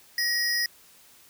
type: tone pair together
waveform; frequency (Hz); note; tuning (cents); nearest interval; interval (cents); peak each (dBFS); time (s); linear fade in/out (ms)
square; 1895 / 5059; A#6 / D#8; +28 / +28; octave + perfect fourth; 1700; -27; 0.18-0.66; 2
effects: white hiss -55 dBFS RMS until 1.29 s